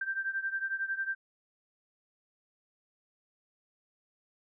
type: beating tone pair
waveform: sine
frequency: 1568 / 1579 Hz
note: G6 / G6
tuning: 0 / +12 cents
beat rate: 11 Hz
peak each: -33 / -36 dBFS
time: 0.01-1.15 s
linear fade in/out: 5 ms
effects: none